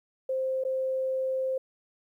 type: tone with dropouts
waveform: sine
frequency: 524 Hz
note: C5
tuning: 2 cents sharp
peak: -26 dBFS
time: 0.29-1.58 s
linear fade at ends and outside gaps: 5 ms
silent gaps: 0.638-0.649 s
effects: 11-bit